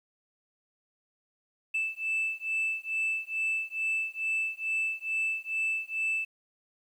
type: beating tone pair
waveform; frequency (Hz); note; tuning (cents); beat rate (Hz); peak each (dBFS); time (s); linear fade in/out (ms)
sine; 2637 / 2639.3; E7 / E7; 0 / +1; 2.3; -30 / -30; 1.74-6.25; 10
effects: tanh soft clip ceiling -24 dBFS + 10-bit